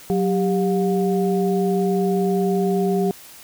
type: tone cluster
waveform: sine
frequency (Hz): 184.8 / 395.9 / 716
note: F#3 / G4 / F5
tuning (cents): -2 / +17 / +43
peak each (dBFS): -20 / -20 / -27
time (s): 0.1-3.11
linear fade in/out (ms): 0
effects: white hiss -43 dBFS RMS until 3.43 s